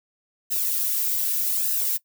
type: noise with flanger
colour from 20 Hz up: violet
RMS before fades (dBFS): -24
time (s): 0.5-1.98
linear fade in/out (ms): 20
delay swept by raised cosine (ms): 0.88 to 3.28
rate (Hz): 0.83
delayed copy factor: -0.8
effects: noise-tail reverb RT60 0.1 s tail -20 dB re dry